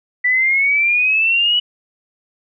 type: exponential sweep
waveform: sine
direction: up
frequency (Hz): 1966 to 2960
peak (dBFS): -12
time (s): 0.24-1.6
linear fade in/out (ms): 10
effects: none